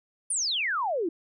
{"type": "exponential sweep", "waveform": "sine", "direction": "down", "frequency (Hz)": [9956, 310.7], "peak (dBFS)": -25, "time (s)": [0.3, 1.09], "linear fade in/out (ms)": 5, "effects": []}